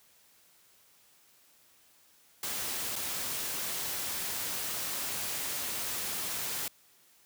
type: noise with dropouts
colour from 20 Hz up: white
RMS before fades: -35 dBFS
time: 2.43-6.68 s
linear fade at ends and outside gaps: 2 ms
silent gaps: 2.957-2.961 s
effects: white hiss -63 dBFS RMS until 7.25 s + high-pass 60 Hz 12 dB/octave